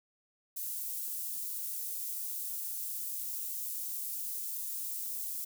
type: high-pass noise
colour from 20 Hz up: white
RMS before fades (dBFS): -38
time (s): 0.56-5.45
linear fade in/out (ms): 10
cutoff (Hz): 10000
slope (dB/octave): 12
effects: none